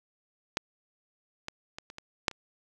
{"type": "clicks", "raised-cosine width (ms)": 0.2, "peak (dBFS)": [-10, -18, -22, -27, -24, -6, -28], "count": 7, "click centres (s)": [0.571, 1.484, 1.785, 1.901, 1.984, 2.282, 2.313], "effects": []}